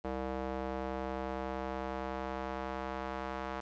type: tone with band-pass filter sweep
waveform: square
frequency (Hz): 65.41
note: C2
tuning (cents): 0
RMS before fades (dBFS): -38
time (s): 0.04-3.61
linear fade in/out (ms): 10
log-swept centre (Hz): 590 to 990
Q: 1.1
effects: resampled to 16000 Hz + 11-bit

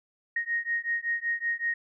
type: beating tone pair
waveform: sine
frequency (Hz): 1864.7 / 1870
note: A#6 / A#6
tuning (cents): 0 / +5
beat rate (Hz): 5.3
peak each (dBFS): -30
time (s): 0.36-1.74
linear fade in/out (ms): 5
effects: none

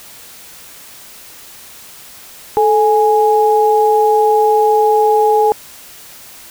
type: tone pair together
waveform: sine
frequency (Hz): 435.9 / 830.6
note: A4 / G#5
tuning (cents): -16 / 0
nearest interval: major seventh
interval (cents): 1116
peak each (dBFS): -11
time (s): 2.57-5.52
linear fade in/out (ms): 0
effects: white hiss -37 dBFS RMS until 6.5 s

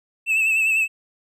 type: tone with vibrato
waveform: triangle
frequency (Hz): 2623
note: E7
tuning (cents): -9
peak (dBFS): -15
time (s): 0.26-0.88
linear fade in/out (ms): 50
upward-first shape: sine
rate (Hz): 10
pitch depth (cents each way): 46
effects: none

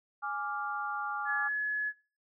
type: chord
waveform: sine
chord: D diminished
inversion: second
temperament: equal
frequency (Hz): 830.6 / 1174.7 / 1396.9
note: Ab5 / D6 / F6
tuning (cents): 0 / 0 / 0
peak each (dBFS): -37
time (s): 0.22-1.49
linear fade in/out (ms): 20
type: tone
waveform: sine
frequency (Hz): 1700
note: G#6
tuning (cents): +40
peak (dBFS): -29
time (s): 1.25-1.93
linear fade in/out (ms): 50
effects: noise-tail reverb RT60 0.4 s tail -21 dB re dry

